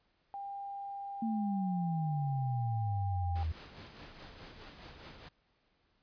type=tone; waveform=sine; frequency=798 Hz; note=G5; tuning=31 cents sharp; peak=-39 dBFS; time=0.34-3.43 s; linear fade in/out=0 ms
type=exponential sweep; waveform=sine; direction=down; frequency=229.5 to 78 Hz; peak=-31 dBFS; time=1.22-3.52 s; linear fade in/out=5 ms
type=noise with tremolo; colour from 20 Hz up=pink; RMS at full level=-49 dBFS; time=3.35-5.29 s; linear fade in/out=10 ms; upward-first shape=sine; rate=4.8 Hz; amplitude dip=45%
effects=pink hiss -74 dBFS RMS until 6.02 s + resampled to 11025 Hz